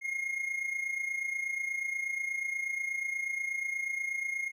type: tone with amplitude modulation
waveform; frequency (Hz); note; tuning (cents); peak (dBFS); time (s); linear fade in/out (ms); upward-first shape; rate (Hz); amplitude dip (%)
triangle; 2143; C7; +41; -27; 0.01-4.52; 50; sine; 28.3; 65
effects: none